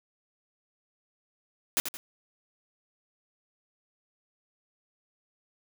white noise with echo, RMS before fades -25 dBFS, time 1.77-1.8 s, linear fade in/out 0 ms, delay 85 ms, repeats 2, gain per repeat -8 dB, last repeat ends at 1.97 s, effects none

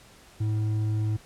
sine tone with hard clipping, 107.6 Hz, A2, 38 cents flat, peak -25 dBFS, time 0.4-1.17 s, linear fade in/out 10 ms, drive 5 dB, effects pink hiss -53 dBFS RMS until 1.25 s + low-pass 11000 Hz 12 dB/octave

